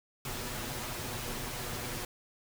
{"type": "noise with comb filter", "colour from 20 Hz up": "pink", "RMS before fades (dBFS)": -38, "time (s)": [0.25, 2.05], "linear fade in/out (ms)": 2, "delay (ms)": 8.2, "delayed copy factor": 0.6, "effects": []}